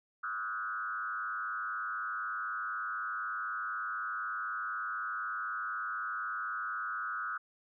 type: tone with frequency modulation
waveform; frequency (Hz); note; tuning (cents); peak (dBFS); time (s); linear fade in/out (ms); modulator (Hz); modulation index
sine; 1365; F6; -40; -34; 0.23-7.38; 10; 108; 1.5
effects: none